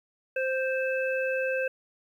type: harmonic tone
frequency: 523.3 Hz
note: C5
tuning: in tune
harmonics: 1 / 3 / 5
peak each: -27 / -32 / -34 dBFS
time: 0.36-1.68 s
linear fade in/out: 5 ms
effects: 10-bit